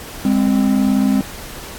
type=tone pair together; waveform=triangle; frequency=203.3 / 261.6 Hz; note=G#3 / C4; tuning=-37 / 0 cents; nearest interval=major third; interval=437 cents; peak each=-13 dBFS; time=0.25-1.21 s; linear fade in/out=2 ms; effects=pink hiss -33 dBFS RMS until 1.78 s + AAC 64 kbps